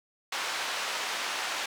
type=band-pass noise; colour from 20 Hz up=pink; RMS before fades=-33 dBFS; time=0.32-1.66 s; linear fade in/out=5 ms; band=870 to 5700 Hz; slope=12 dB/octave; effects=none